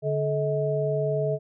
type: tone cluster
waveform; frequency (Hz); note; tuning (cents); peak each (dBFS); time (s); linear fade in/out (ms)
sine; 145 / 431.3 / 636; D3 / A4 / D#5; -22 / -35 / +38; -27; 0.02-1.39; 50
effects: none